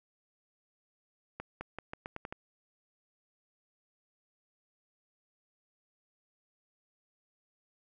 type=accelerating click train; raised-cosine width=0.5 ms; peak=-24 dBFS; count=8; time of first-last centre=1.4-2.325 s; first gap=210 ms; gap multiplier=0.84; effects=none